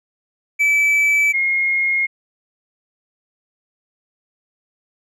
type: tone pair in turn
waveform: triangle / sine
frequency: 2307 / 2147 Hz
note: D7 / C7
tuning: -31 / +44 cents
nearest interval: minor second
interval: 125 cents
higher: first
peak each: -11 / -15 dBFS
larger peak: first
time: 0.59-1.33 / 1.33-2.07 s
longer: neither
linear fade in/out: 20 ms
effects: none